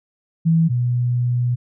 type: tone pair in turn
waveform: sine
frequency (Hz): 164 / 122.4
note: E3 / B2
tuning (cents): -9 / -15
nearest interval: perfect fourth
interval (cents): 506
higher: first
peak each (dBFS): -12 / -16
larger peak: first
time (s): 0.45-0.69 / 0.69-1.56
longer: second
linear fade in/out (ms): 20
effects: none